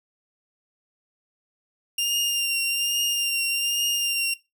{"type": "tone with vibrato", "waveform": "sawtooth", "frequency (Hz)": 2794, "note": "F7", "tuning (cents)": 0, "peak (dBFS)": -19, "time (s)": [1.98, 4.34], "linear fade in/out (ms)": 5, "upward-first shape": "triangle", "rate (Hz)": 1.2, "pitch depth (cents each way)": 29, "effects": ["noise-tail reverb RT60 0.2 s tail -17 dB re dry"]}